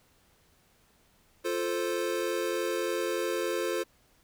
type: chord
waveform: square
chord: F major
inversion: none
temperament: equal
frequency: 349.2 / 440 / 523.3 Hz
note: F4 / A4 / C5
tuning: 0 / 0 / 0 cents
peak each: -33 / -34 / -34 dBFS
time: 1.44-3.84 s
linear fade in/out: 20 ms
effects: pink hiss -65 dBFS RMS until 4.23 s